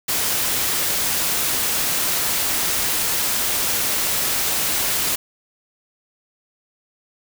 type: noise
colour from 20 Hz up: white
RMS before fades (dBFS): -21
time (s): 0.08-5.16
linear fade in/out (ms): 10
effects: none